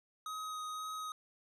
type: tone with vibrato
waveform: square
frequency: 1258 Hz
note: D#6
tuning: 19 cents sharp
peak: -40 dBFS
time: 0.26-1.12 s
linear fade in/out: 2 ms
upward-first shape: sine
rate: 1.9 Hz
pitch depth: 11 cents each way
effects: low-pass 11000 Hz 12 dB/octave